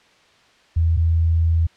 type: tone pair in turn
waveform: sine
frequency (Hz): 82.41 / 82.41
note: E2 / E2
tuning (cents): 0 / 0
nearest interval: unison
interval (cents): 0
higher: neither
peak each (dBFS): -14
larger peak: neither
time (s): 0.76-0.97 / 0.97-1.67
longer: second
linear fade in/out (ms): 10
effects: white hiss -54 dBFS RMS until 1.76 s + low-pass 4000 Hz 12 dB/octave